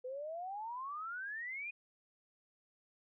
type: exponential sweep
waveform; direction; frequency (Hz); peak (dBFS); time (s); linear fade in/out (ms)
sine; up; 494.6 to 2489; -40; 0.04-1.71; 10
effects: none